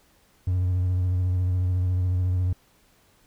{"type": "tone with vibrato", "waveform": "triangle", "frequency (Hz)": 91.1, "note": "F#2", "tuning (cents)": -26, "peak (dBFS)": -18, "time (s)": [0.47, 2.53], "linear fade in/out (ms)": 5, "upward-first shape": "triangle", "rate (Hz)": 14, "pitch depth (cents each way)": 38, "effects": ["tanh soft clip ceiling -14 dBFS", "pink hiss -61 dBFS RMS until 3.26 s"]}